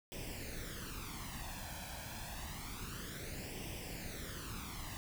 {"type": "noise with flanger", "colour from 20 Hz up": "pink", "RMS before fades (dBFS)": -45, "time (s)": [0.12, 4.97], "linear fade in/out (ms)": 0, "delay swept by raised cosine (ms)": [0.36, 1.25], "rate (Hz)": 0.28, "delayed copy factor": 0.7, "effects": []}